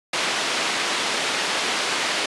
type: band-pass noise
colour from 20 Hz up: white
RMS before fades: -24 dBFS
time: 0.13-2.26 s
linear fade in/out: 5 ms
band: 260 to 3900 Hz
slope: 12 dB/octave
effects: resampled to 24000 Hz